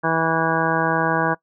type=harmonic tone; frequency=162.9 Hz; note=E3; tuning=20 cents flat; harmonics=1 / 2 / 3 / 4 / 5 / 6 / 7 / 9 / 10; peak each=-26 / -26 / -26 / -26 / -26 / -26 / -26 / -26 / -26 dBFS; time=0.03-1.35 s; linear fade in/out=20 ms; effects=noise-tail reverb RT60 0.1 s tail -21 dB re dry